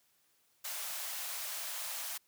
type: high-pass noise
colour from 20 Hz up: white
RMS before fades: -40 dBFS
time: 0.64-2.18 s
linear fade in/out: 10 ms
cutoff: 570 Hz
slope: 48 dB/octave
effects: white hiss -72 dBFS RMS until 2.27 s + high-pass 80 Hz 12 dB/octave